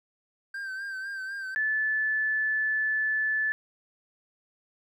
triangle tone with vibrato, 1568 Hz, G6, in tune, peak -31 dBFS, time 0.54-1.55 s, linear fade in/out 5 ms, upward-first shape sine, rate 4 Hz, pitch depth 47 cents each way
sine tone, 1740 Hz, A6, 20 cents flat, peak -24 dBFS, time 1.56-3.52 s, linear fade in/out 0 ms
effects none

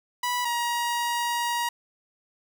sawtooth tone pair in turn, 982 / 950.2 Hz, B5 / A#5, -10 / +33 cents, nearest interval minor second, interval 57 cents, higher first, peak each -21 dBFS, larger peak neither, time 0.23-0.45 / 0.45-1.69 s, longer second, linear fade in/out 5 ms, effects none

